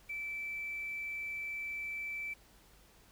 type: tone with quantisation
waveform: sine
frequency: 2323 Hz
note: D7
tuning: 20 cents flat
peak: -37 dBFS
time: 0.09-2.34 s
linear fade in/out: 10 ms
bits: 10
effects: added 50 Hz sine -66 dBFS peak until 3.11 s + pink hiss -63 dBFS RMS until 3.11 s